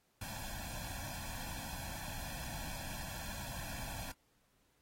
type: noise with comb filter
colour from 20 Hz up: pink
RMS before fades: -44 dBFS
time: 0.21-4.12 s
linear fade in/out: 5 ms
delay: 1.2 ms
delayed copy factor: +1
effects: pink hiss -75 dBFS RMS until 4.81 s + AAC 48 kbps